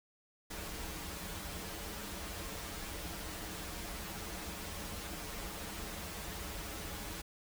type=noise with comb filter; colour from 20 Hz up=pink; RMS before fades=-43 dBFS; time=0.5-7.22 s; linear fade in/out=10 ms; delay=7.9 ms; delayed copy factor=-0.75; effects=none